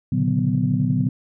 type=tone cluster; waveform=sine; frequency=117.1 / 136.2 / 147.6 / 184.6 / 247.7 Hz; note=A#2 / C#3 / D3 / F#3 / B3; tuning=+8 / -30 / +9 / -4 / +5 cents; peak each=-23 / -25 / -23 / -23 / -23 dBFS; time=0.12-1.09 s; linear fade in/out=5 ms; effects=tanh soft clip ceiling -6 dBFS